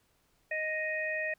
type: harmonic tone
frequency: 623 Hz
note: D#5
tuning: 2 cents sharp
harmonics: 1 / 3 / 4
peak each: -36 / -33 / -38 dBFS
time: 0.51-1.34 s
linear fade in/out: 5 ms
effects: pink hiss -71 dBFS RMS until 1.38 s